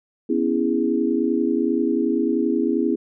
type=chord; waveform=sine; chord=C# minor seventh; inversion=third; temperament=equal with one note detuned; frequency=246.9 / 277.2 / 329.6 / 411.5 Hz; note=B3 / C#4 / E4 / G#4; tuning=0 / 0 / 0 / -16 cents; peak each=-23 / -24 / -22 / -25 dBFS; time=0.29-2.96 s; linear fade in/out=10 ms; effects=none